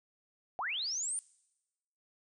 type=linear sweep; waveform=sine; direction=up; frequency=662 to 9350 Hz; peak=-33 dBFS; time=0.59-1.19 s; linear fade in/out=0 ms; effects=noise-tail reverb RT60 1.0 s tail -24 dB re dry

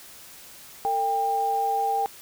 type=tone pair together; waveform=sine; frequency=451.4 / 796 Hz; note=A4 / G5; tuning=+44 / +26 cents; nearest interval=minor seventh; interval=982 cents; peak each=-31 / -22 dBFS; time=0.85-2.06 s; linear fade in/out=0 ms; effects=white hiss -46 dBFS RMS until 2.21 s

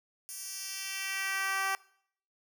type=tone with high-pass filter sweep; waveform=10% pulse; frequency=387.4 Hz; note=G4; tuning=20 cents flat; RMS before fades=-35 dBFS; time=0.29-1.75 s; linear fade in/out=0 ms; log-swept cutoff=8300 to 850 Hz; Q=1.2; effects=noise-tail reverb RT60 0.6 s tail -21 dB re dry

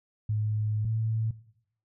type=tone pair in turn; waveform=sine; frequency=107 / 111.16 Hz; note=A2 / A2; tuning=-48 / +18 cents; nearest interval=minor second; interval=66 cents; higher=second; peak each=-25 dBFS; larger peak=neither; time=0.29-0.85 / 0.85-1.31 s; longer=first; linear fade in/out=5 ms; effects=noise-tail reverb RT60 0.7 s tail -18 dB re dry

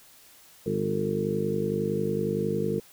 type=harmonic tone with a mistuned harmonic; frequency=50.9 Hz; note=G#1; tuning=34 cents flat; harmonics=2 / 3 / 4 / 5 / 6 / 7 / 8 / 9; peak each=-39 / -32 / -31 / -39 / -39 / -32 / -38 / -29 dBFS; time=0.66-2.8 s; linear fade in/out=5 ms; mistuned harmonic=9; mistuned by=-25 cents; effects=white hiss -54 dBFS RMS until 2.92 s

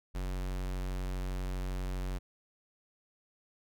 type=tone; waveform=square; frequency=46.25 Hz; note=F#1; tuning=in tune; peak=-34 dBFS; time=0.14-2.19 s; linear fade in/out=20 ms; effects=none

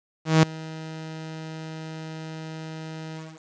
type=tone with ADSR envelope; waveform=sawtooth; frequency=159 Hz; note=D#3; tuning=38 cents sharp; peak=-8 dBFS; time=0.25-3.42 s; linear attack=180 ms; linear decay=6 ms; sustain=-22 dB; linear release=260 ms; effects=resampled to 16000 Hz + 8-bit

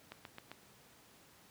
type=click train; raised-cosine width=0.3 ms; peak=-30 dBFS; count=4; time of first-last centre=0.12-0.516 s; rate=7.58 Hz; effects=pink hiss -62 dBFS RMS until 1.5 s + high-pass 100 Hz 12 dB/octave

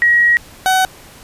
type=tone pair in turn; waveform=sine / 30% pulse; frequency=1902 / 752.7 Hz; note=A#6 / F#5; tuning=+34 / +29 cents; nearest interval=octave + major third; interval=1605 cents; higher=first; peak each=-8 dBFS; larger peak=neither; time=0.02-0.37 / 0.66-0.85 s; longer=first; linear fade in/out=0 ms; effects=pink hiss -40 dBFS RMS until 1.23 s + resampled to 32000 Hz

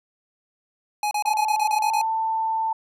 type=tone bursts; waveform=square; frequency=837 Hz; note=G#5; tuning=13 cents sharp; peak=-22 dBFS; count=9; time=1.03-2.015 s; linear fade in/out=2 ms; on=81 ms; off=32 ms
type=tone with pitch glide; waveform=sine; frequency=867 to 890.3 Hz; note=A5 to A5; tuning=-26 to +20 cents; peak=-21 dBFS; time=1.25-2.73 s; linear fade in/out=5 ms; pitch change=+46 cents; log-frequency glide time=1.81-1.88 s
effects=resampled to 32000 Hz

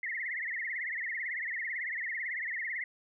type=tone with vibrato; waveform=sine; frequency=1958 Hz; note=B6; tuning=15 cents flat; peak=-33 dBFS; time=0.03-2.84 s; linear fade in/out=2 ms; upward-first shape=triangle; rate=18 Hz; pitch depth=190 cents each way; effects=none

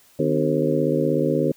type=harmonic tone with a mistuned harmonic; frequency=76.6 Hz; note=D#2; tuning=27 cents flat; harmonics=2 / 3 / 4 / 5 / 6 / 7; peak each=-25 / -25 / -25 / -25 / -25 / -25 dBFS; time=0.19-1.52 s; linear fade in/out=5 ms; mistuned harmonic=3; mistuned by=+150 cents; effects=white hiss -55 dBFS RMS until 1.56 s

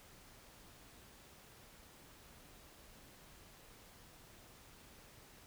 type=silence; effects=pink hiss -60 dBFS RMS until 5.46 s

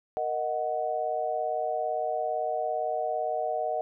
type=chord; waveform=sine; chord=D# minor; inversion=second; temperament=equal; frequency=466.2 / 622.3 / 740 Hz; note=A#4 / D#5 / F#5; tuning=0 / 0 / 0 cents; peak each=-35 / -30 / -30 dBFS; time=0.17-3.81 s; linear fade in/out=0 ms; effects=none

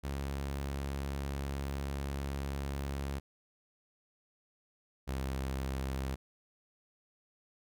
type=tone pair in turn; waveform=sawtooth; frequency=69.3 / 66.77 Hz; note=C#2 / C2; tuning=0 / +36 cents; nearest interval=minor second; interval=64 cents; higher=first; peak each=-31 / -30 dBFS; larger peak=second; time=0.03-3.2 / 5.07-6.16 s; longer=first; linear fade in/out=20 ms; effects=none

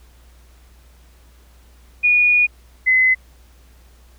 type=tone pair in turn; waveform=sine; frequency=2452 / 2035 Hz; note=D#7 / C7; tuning=-26 / -49 cents; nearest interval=minor third; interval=323 cents; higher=first; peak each=-11 dBFS; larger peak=neither; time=2.03-2.47 / 2.86-3.15 s; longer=first; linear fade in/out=20 ms; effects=added 60 Hz sine -46 dBFS peak until 4.18 s + pink hiss -55 dBFS RMS until 4.18 s

